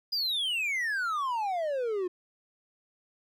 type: exponential sweep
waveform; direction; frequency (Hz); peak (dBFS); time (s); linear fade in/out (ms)
triangle; down; 4978 to 350; -26; 0.12-2.08; 10
effects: none